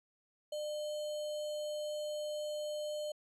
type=tone with sample-and-hold; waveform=sine; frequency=601 Hz; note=D5; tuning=40 cents sharp; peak=-36 dBFS; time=0.52-3.12 s; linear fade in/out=5 ms; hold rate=3675 Hz; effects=low-pass 10000 Hz 12 dB/octave